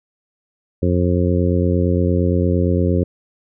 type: harmonic tone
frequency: 88.7 Hz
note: F2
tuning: 27 cents sharp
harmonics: 1 / 2 / 3 / 4 / 5 / 6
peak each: -17 / -20 / -22 / -23 / -24 / -25 dBFS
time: 0.82-3.04 s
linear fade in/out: 10 ms
effects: none